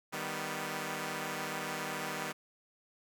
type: chord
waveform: 5% pulse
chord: Eb augmented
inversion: none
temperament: equal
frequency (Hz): 155.56 / 196 / 246.9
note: Eb3 / G3 / B3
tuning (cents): 0 / 0 / 0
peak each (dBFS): -29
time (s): 0.12-2.33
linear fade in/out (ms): 20
effects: none